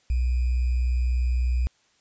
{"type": "tone with sample-and-hold", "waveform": "sine", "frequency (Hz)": 61.74, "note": "B1", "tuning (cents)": 0, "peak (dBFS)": -20, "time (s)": [0.1, 1.67], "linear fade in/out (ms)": 0, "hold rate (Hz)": 2450, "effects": ["white hiss -64 dBFS RMS until 2 s", "resampled to 16000 Hz"]}